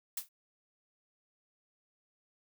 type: noise with exponential decay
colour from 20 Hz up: blue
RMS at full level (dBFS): -31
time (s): 0.17-0.29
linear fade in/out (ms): 5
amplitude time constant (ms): 24
effects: none